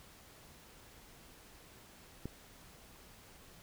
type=click; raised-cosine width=3 ms; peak=-27 dBFS; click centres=2.256 s; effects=pink hiss -58 dBFS RMS until 3.62 s